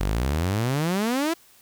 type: exponential sweep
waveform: sawtooth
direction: up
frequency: 44.82 to 344.1 Hz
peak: -18 dBFS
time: 0-1.34 s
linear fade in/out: 10 ms
effects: white hiss -55 dBFS RMS until 1.61 s